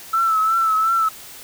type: tone with vibrato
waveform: triangle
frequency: 1318.5 Hz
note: E6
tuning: in tune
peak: -11 dBFS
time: 0.13-1.09 s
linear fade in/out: 10 ms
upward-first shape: triangle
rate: 2.8 Hz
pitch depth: 56 cents each way
effects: tanh soft clip ceiling -13 dBFS + white hiss -39 dBFS RMS until 1.43 s